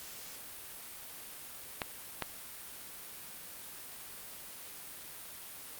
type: clicks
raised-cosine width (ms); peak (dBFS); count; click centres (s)
0.3; -16; 2; 1.818 / 2.223
effects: white hiss -47 dBFS RMS until 5.79 s + Opus 48 kbps